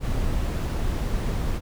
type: noise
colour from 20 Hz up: brown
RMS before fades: -25 dBFS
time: 0-1.61 s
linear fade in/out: 50 ms
effects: none